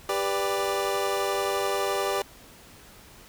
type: chord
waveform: 25% pulse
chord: G major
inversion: none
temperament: equal with one note detuned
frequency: 395.4 / 493.9 / 587.3 Hz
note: G4 / B4 / D5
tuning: +15 / 0 / 0 cents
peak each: -24 / -28 / -26 dBFS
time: 0.09-2.22 s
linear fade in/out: 2 ms
effects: pink hiss -50 dBFS RMS until 3.28 s